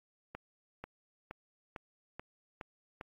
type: accelerating click train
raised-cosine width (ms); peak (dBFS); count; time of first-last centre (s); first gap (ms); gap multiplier
0.5; -27; 7; 0.35-3.011; 490; 0.96
effects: AAC 64 kbps